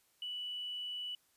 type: tone with tanh clipping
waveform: triangle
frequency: 2960 Hz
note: F#7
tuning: in tune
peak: -38 dBFS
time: 0.22-1.15 s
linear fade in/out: 2 ms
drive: 1 dB
effects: white hiss -72 dBFS RMS until 1.36 s + resampled to 32000 Hz